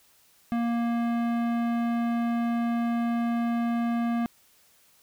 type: tone with tanh clipping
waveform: sine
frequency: 234.6 Hz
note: A#3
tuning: 11 cents sharp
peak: -26 dBFS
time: 0.52-4.26 s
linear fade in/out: 0 ms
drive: 17 dB
effects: white hiss -61 dBFS RMS until 5.02 s